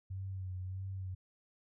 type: tone with vibrato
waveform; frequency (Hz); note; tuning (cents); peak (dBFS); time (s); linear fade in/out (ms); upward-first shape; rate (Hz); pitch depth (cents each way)
sine; 94; F#2; +28; -38; 0.1-1.15; 10; sine; 1.6; 40
effects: none